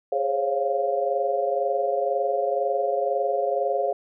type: chord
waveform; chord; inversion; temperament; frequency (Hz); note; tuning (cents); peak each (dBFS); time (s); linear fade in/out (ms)
sine; Db major seventh; second; equal with one note detuned; 415.3 / 532.4 / 554.4 / 698.5; Ab4 / C5 / Db5 / F5; 0 / +30 / 0 / 0; -28 / -28 / -26 / -26; 0.12-3.93; 5
effects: none